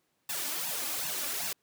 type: noise with flanger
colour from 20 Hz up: white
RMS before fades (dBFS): -34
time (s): 0.29-1.53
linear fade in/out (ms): 5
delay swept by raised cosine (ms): 1.1 to 3.5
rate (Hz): 2.6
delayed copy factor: +0.85
effects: pink hiss -75 dBFS RMS until 1.62 s + high-pass 150 Hz 12 dB/octave